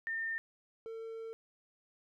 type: tone pair in turn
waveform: sine / triangle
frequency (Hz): 1811 / 450.7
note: A6 / A4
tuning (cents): +49 / +42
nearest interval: 2 octaves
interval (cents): 2407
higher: first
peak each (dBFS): -34 / -39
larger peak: first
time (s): 0.07-0.38 / 0.86-1.33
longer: second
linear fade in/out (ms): 0
effects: none